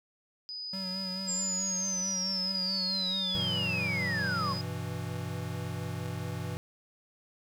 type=tone with tremolo; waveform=sine; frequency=4978 Hz; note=D#8; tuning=in tune; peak=-34 dBFS; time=0.49-4.61 s; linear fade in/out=0 ms; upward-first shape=triangle; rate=0.51 Hz; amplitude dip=65%
type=tone with vibrato; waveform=square; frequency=188.4 Hz; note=F#3; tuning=32 cents sharp; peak=-38 dBFS; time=0.73-4.58 s; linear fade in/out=5 ms; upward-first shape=sine; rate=4.6 Hz; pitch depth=38 cents each way
type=linear sweep; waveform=sine; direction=down; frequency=7459 to 1034 Hz; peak=-30 dBFS; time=1.27-4.54 s; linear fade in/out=20 ms
type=chord; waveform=square; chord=E minor; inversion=first; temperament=equal; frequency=98 / 123.47 / 164.81 Hz; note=G2 / B2 / E3; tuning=0 / 0 / 0 cents; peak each=-39 dBFS; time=3.35-6.57 s; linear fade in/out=0 ms
effects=none